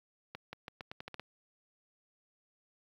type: accelerating click train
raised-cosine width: 0.3 ms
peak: -26 dBFS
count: 9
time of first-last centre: 0.35-1.196 s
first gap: 180 ms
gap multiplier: 0.84
effects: high-pass 60 Hz 12 dB/octave + 10-bit